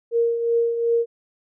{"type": "tone with tremolo", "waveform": "sine", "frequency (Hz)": 466.2, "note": "A#4", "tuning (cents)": 0, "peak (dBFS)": -15, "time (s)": [0.11, 1.06], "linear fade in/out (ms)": 50, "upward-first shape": "triangle", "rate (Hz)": 2.7, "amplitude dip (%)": 60, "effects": []}